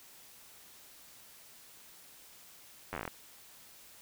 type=slowing click train; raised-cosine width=0.5 ms; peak=-22 dBFS; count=10; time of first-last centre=2.93-3.078 s; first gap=10 ms; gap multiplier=1.12; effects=white hiss -56 dBFS RMS until 4.01 s